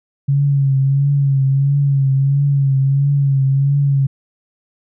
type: tone with vibrato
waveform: sine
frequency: 138.3 Hz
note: C#3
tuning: 4 cents flat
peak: -11 dBFS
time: 0.28-4.07 s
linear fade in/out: 10 ms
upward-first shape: triangle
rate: 1.5 Hz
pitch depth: 54 cents each way
effects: none